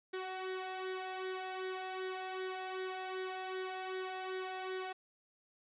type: tone with flanger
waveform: sawtooth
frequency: 374.4 Hz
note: F#4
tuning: 20 cents sharp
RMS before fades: -41 dBFS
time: 0.13-4.93 s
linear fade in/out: 10 ms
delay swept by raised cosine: 0.54 to 1.54 ms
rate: 2.6 Hz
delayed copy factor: +0.6
effects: resampled to 8000 Hz + 12-bit